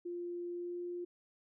sine tone with pitch glide, 349.2 to 351.6 Hz, F4 to F4, 0 to +12 cents, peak -38 dBFS, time 0.05-1.05 s, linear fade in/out 10 ms, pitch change +12 cents, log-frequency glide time 0.5-0.81 s, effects none

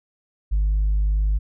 sine tone, 51.1 Hz, G#1, 27 cents flat, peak -15 dBFS, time 0.51-1.39 s, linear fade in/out 20 ms, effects tanh soft clip ceiling -15 dBFS

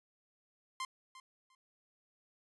sawtooth tone with echo, 1046.5 Hz, C6, in tune, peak -33 dBFS, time 0.8-0.85 s, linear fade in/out 2 ms, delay 350 ms, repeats 2, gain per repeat -15 dB, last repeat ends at 1.55 s, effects resampled to 24000 Hz

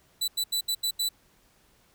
sawtooth tone bursts at uneven times, 3972 Hz, B7, 9 cents sharp, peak -22 dBFS, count 6, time 0.21-0.28 / 0.37-0.44 / 0.52-0.61 / 0.68-0.75 / 0.83-0.91 / 0.99-1.09 s, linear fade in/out 10 ms, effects pink hiss -63 dBFS RMS until 1.94 s

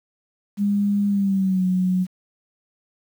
sine tone with pitch glide, 202.9 to 183.92 Hz, G#3 to F#3, -40 to -10 cents, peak -17 dBFS, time 0.57-2.07 s, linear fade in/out 50 ms, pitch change -170 cents, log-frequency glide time 1.08-1.65 s, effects 8-bit

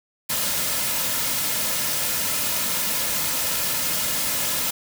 white noise with comb filter, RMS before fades -24 dBFS, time 0.29-4.71 s, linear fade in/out 10 ms, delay 2.6 ms, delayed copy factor -0.5, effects none

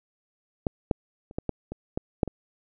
clicks, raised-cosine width 2 ms, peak -11 / -8 / -30 / -15 / -13 / -21 / -14 / -7 / -19 dBFS, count 9, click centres 0.668 / 0.912 / 1.311 / 1.385 / 1.493 / 1.72 / 1.975 / 2.232 / 2.277 s, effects none

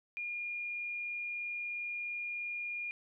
sine tone, 2421 Hz, D#7, 48 cents flat, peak -36 dBFS, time 0.17-2.91 s, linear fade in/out 0 ms, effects none

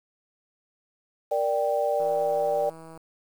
sine chord, G minor, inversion first, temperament equal, 466.2 / 587.3 / 784 Hz, Bb4 / D5 / G5, 0 / 0 / 0 cents, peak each -29 / -24 / -28 dBFS, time 1.31-2.7 s, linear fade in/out 10 ms
click train, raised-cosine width 1 ms, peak -32 dBFS, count 159, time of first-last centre 2-2.975 s, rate 162 Hz
effects 8-bit

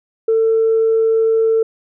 sine tone, 447.8 Hz, A4, 30 cents sharp, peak -10 dBFS, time 0.28-1.63 s, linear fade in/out 5 ms, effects tanh soft clip ceiling -7 dBFS

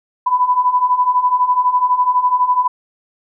sine beating tone pair, 987.8 / 999.8 Hz, B5 / B5, 0 / +21 cents, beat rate 12 Hz, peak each -17 / -13 dBFS, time 0.26-2.68 s, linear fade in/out 10 ms, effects none

